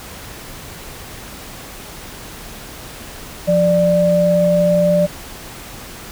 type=tone pair together; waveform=sine; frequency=174.61 / 591.2 Hz; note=F3 / D5; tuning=0 / +11 cents; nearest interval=octave + major sixth; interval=2111 cents; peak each=-16 / -12 dBFS; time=3.47-5.07 s; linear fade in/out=20 ms; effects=pink hiss -34 dBFS RMS until 6.11 s